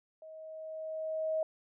sine tone with level ramp, 633 Hz, D#5, 30 cents sharp, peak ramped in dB -47 to -28 dBFS, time 0.22-1.43 s, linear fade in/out 2 ms, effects none

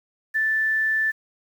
sine tone with quantisation, 1760 Hz, A6, in tune, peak -19 dBFS, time 0.34-1.12 s, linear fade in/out 20 ms, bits 8, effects none

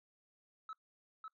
sine tone with echo, 1300 Hz, E6, 24 cents flat, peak -40 dBFS, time 0.69-0.73 s, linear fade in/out 2 ms, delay 550 ms, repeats 1, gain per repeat -3 dB, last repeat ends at 1.28 s, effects noise-tail reverb RT60 0.1 s tail -24 dB re dry + tanh soft clip ceiling -42 dBFS

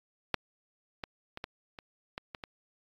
clicks, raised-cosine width 0.3 ms, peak -10 / -20 / -24 / -20 / -28 / -21 / -23 / -24 dBFS, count 8, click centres 0.343 / 1.038 / 1.374 / 1.441 / 1.788 / 2.179 / 2.348 / 2.438 s, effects AAC 32 kbps

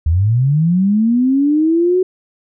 sine linear sweep, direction up, 74.3 to 374.8 Hz, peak -10 dBFS, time 0.06-2.03 s, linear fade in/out 5 ms, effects none

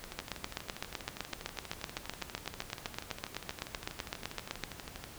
two click trains, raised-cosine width 0.2 ms, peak -24 / -17 dBFS, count 63 / 36, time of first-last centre 0.04-5.04 / 0.19-4.637 s, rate 12.4 / 7.87 Hz, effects pink hiss -50 dBFS RMS until 5.18 s

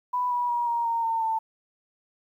sine tone with pitch steps, 990 / 973 / 956.3 / 939.8 / 923.7 / 907.8 / 892.2 Hz, B5 / B5 / A#5 / A#5 / A#5 / A#5 / A5, +4 / -26 / +44 / +14 / -16 / -46 / +24 cents, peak -23 dBFS, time 0.13-1.39 s, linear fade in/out 10 ms, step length 180 ms, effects 10-bit

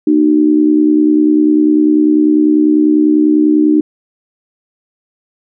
sine tone with amplitude modulation, 304.1 Hz, D#4, 40 cents flat, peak -3 dBFS, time 0.07-3.81 s, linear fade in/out 5 ms, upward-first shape sine, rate 70.1 Hz, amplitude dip 75%, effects none

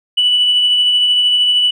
sine tone with tremolo, 2963 Hz, F#7, 2 cents sharp, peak -7 dBFS, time 0.17-1.71 s, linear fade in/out 10 ms, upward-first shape triangle, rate 13 Hz, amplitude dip 35%, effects tanh soft clip ceiling -5 dBFS

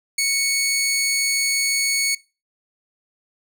15% pulse tone, 2217 Hz, C#7, in tune, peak -12 dBFS, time 0.18-2.15 s, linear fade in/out 5 ms, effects noise-tail reverb RT60 0.3 s tail -22 dB re dry

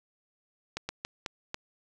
slowing click train, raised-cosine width 0.2 ms, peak -16 dBFS, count 5, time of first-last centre 0.77-1.544 s, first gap 120 ms, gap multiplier 1.33, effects none

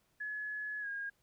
sine tone with pitch glide, 1700 to 1627.9 Hz, G#6 to G#6, +40 to -35 cents, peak -37 dBFS, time 0.2-1.1 s, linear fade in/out 10 ms, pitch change -75 cents, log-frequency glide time 0.8-0.88 s, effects pink hiss -75 dBFS RMS until 1.22 s

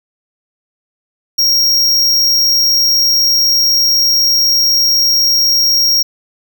square tone, 5588 Hz, F8, in tune, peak -9 dBFS, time 1.38-6.03 s, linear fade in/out 10 ms, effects none

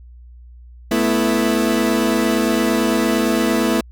30% pulse chord, A suspended second, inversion none, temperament equal with one note detuned, 218.1 / 246.9 / 329.6 Hz, A3 / B3 / E4, -15 / 0 / 0 cents, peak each -17 dBFS, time 0.91-3.81 s, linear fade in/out 5 ms, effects added 60 Hz sine -38 dBFS peak until 3.91 s

